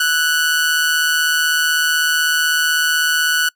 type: tone with amplitude modulation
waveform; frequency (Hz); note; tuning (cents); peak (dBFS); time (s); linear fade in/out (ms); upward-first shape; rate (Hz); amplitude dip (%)
sawtooth; 1480; F#6; 0; -8; 0-3.49; 5; sine; 156; 50
effects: noise-tail reverb RT60 0.1 s tail -24 dB re dry